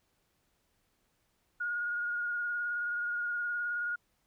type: tone with vibrato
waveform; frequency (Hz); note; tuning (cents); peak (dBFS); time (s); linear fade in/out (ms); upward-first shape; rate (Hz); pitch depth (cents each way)
sine; 1434; F6; +45; -31; 1.6-3.96; 10; sine; 19; 22
effects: pink hiss -75 dBFS RMS until 4.26 s